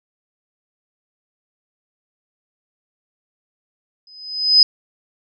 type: tone with exponential growth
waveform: sine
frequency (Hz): 5030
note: D#8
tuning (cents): +18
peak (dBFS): -4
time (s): 4.07-4.63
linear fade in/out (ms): 2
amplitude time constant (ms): 120
effects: none